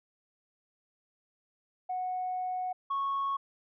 sine tone pair in turn, 736 / 1102.8 Hz, F#5 / C#6, -9 / -9 cents, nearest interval perfect fifth, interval 700 cents, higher second, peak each -30 / -27 dBFS, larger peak second, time 1.89-2.73 / 2.9-3.37 s, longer first, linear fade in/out 10 ms, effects tanh soft clip ceiling -26 dBFS

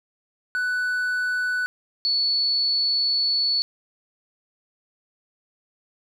triangle / sine tone pair in turn, 1489 / 4431 Hz, F#6 / C#8, +11 / -2 cents, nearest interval octave + perfect fifth, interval 1887 cents, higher second, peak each -20 / -19 dBFS, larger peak second, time 0.55-1.66 / 2.05-3.62 s, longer second, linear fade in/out 0 ms, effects none

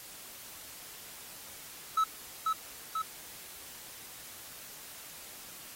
triangle tone with echo, 1300 Hz, E6, 24 cents flat, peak -22 dBFS, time 1.97-2.04 s, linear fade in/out 5 ms, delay 490 ms, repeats 2, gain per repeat -3 dB, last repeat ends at 3.02 s, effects white hiss -48 dBFS RMS until 5.75 s + AAC 48 kbps

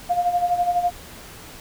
sine tone with tremolo, 706 Hz, F5, 19 cents sharp, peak -15 dBFS, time 0.09-0.91 s, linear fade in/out 20 ms, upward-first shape sine, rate 12 Hz, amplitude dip 70%, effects pink hiss -41 dBFS RMS until 1.6 s

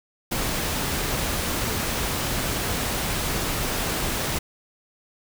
pink noise, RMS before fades -26 dBFS, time 0.31-4.39 s, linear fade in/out 10 ms, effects none

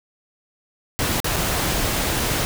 pink noise with dropouts, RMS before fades -22 dBFS, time 0.99-2.45 s, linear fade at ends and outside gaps 0 ms, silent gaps 1.202-1.244 / 1.361-1.365 s, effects none

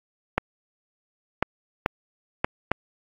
clicks, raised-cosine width 0.5 ms, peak -5 dBFS, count 5, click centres 0.38 / 1.426 / 1.861 / 2.445 / 2.716 s, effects AAC 64 kbps

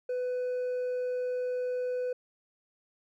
sine tone with hard clipping, 499.4 Hz, B4, 19 cents sharp, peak -30 dBFS, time 0.09-2.13 s, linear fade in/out 5 ms, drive 2 dB, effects none

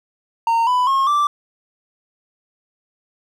triangle tone with pitch steps, 919 / 996.4 / 1080.3 / 1171.3 Hz, A#5 / B5 / C#6 / D6, -25 / +15 / -45 / -5 cents, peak -12 dBFS, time 0.47-1.27 s, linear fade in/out 2 ms, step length 200 ms, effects none

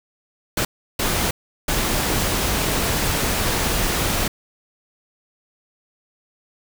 pink noise bursts at uneven times, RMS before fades -21 dBFS, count 3, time 0.57-0.65 / 0.99-1.31 / 1.68-4.28 s, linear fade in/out 5 ms, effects none

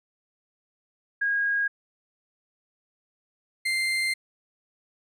sine / 35% pulse tone pair in turn, 1636 / 2091 Hz, G#6 / C7, -26 / -2 cents, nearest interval major third, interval 424 cents, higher second, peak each -22 dBFS, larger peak neither, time 1.21-1.68 / 3.65-4.14 s, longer second, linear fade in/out 10 ms, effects low-pass 12000 Hz 12 dB/octave

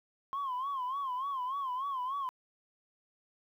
sine tone with vibrato, 1059 Hz, C6, 21 cents sharp, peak -31 dBFS, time 0.33-2.29 s, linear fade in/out 0 ms, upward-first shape sine, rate 3.4 Hz, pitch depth 120 cents each way, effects tanh soft clip ceiling -30 dBFS + 11-bit

